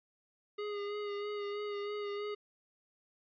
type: tone with vibrato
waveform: square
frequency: 411.6 Hz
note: G#4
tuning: 16 cents flat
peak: -37 dBFS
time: 0.58-2.35 s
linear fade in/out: 10 ms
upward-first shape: sine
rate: 3.1 Hz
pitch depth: 25 cents each way
effects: resampled to 11025 Hz